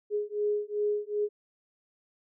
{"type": "beating tone pair", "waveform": "sine", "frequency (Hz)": [415.3, 417.9], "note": ["G#4", "G#4"], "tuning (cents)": [0, 11], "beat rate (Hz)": 2.6, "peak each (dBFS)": -30, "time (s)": [0.1, 1.29], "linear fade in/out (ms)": 50, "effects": []}